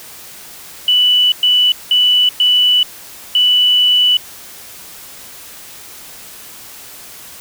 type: tone bursts at uneven times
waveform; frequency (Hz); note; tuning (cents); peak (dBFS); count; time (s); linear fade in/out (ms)
sine; 2970; F#7; +6; -8; 5; 0.88-1.32 / 1.43-1.72 / 1.91-2.29 / 2.4-2.83 / 3.35-4.17; 2
effects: white hiss -35 dBFS RMS until 7.4 s